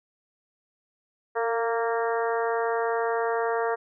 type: harmonic tone with a mistuned harmonic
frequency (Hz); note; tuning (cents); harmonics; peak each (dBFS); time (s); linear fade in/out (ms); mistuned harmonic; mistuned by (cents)
231.2; A#3; -14; 2 / 3 / 4 / 5 / 6 / 7 / 8; -26 / -30 / -32 / -34 / -36 / -37 / -38; 1.35-3.76; 20; 2; -20
effects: none